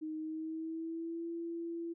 sine tone with pitch glide, 312.1 to 336.4 Hz, D#4 to E4, +5 to +35 cents, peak -37 dBFS, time 0.01-1.94 s, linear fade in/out 20 ms, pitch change +130 cents, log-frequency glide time 0.16-1.28 s, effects none

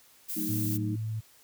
violet noise, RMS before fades -35 dBFS, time 0.28-0.78 s, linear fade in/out 20 ms
sine chord, D# diminished, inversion first, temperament equal, 185 / 220 / 311.1 Hz, F#3 / A3 / D#4, 0 / 0 / 0 cents, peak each -38 / -36 / -33 dBFS, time 0.36-0.96 s, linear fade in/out 10 ms
sine tone with vibrato, 110 Hz, A2, in tune, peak -30 dBFS, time 0.48-1.21 s, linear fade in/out 20 ms, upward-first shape sine, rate 18 Hz, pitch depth 11 cents each way
effects white hiss -59 dBFS RMS until 1.43 s

